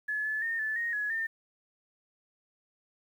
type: tone with pitch steps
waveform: sine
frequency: 1710 / 1728 / 1829 / 1743 / 1865 / 1687 / 1807 Hz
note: A6 / A6 / A#6 / A6 / A#6 / G#6 / A6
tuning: -50 / -32 / -33 / -17 / 0 / +27 / +46 cents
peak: -29 dBFS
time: 0.08-1.27 s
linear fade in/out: 10 ms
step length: 170 ms
effects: 10-bit